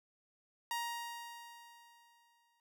sawtooth tone with exponential decay, 940 Hz, A#5, 14 cents sharp, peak -31 dBFS, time 0.71-2.6 s, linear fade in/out 1 ms, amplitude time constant 410 ms, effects none

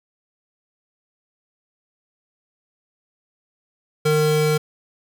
square tone pair together, 152.9 / 458.2 Hz, D#3 / A#4, -30 / -30 cents, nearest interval octave + perfect fifth, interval 1900 cents, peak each -20 dBFS, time 4.05-4.58 s, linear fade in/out 10 ms, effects none

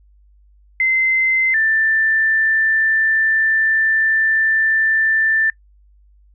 sine tone pair in turn, 2068 / 1774.2 Hz, C7 / A6, -21 / +14 cents, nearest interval minor third, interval 265 cents, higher first, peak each -13 dBFS, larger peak neither, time 0.8-1.54 / 1.54-5.5 s, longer second, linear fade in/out 2 ms, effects noise-tail reverb RT60 0.1 s tail -23 dB re dry + added 50 Hz sine -48 dBFS peak until 6.34 s

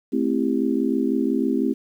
sine chord, A minor seventh, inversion none, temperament just, 220 / 264 / 330 / 396 Hz, A3 / C4 / E4 / G4, 0 / +16 / +2 / +18 cents, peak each -25 / -22 / -25 / -27 dBFS, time 0.12-1.74 s, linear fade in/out 20 ms, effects 9-bit

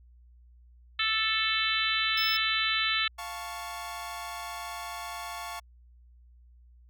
harmonic tone, 440 Hz, A4, in tune, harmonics 3 / 4 / 5 / 6 / 7 / 8 / 9, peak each -33 / -33 / -33 / -33 / -33 / -33 / -33 dBFS, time 0.99-3.08 s, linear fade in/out 5 ms
square tone, 5220 Hz, E8, 18 cents flat, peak -31 dBFS, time 2.17-2.37 s, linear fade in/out 5 ms
sawtooth chord, F augmented, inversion none, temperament equal, 698.5 / 880 / 1108.7 Hz, F5 / A5 / C#6, 0 / 0 / 0 cents, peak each -37 / -38 / -36 dBFS, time 3.18-5.6 s, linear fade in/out 10 ms
effects added 60 Hz sine -53 dBFS peak until 6.89 s

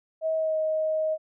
sine tone with pitch glide, 639 to 627.7 Hz, D#5 to D#5, +46 to +15 cents, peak -23 dBFS, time 0.21-1.18 s, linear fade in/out 50 ms, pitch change -31 cents, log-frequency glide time 0.36-0.57 s, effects none

